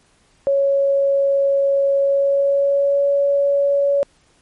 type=tone with pitch glide; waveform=sine; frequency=554.4 to 563.1 Hz; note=C#5 to C#5; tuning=0 to +27 cents; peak=-13 dBFS; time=0.47-4.03 s; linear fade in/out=0 ms; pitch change=+27 cents; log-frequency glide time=1.98-3.1 s; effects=pink hiss -57 dBFS RMS until 4.41 s + MP3 48 kbps